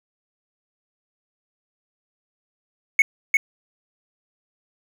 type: tone with echo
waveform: triangle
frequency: 2202 Hz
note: C#7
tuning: 12 cents flat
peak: -8 dBFS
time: 2.99-3.02 s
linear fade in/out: 2 ms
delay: 350 ms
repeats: 1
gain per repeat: -3 dB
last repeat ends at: 3.37 s
effects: tanh soft clip ceiling -4 dBFS + 7-bit